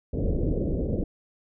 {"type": "low-pass noise", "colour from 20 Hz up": "pink", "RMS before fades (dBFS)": -26, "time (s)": [0.13, 1.04], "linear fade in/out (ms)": 5, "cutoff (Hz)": 550, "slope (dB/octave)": 48, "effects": []}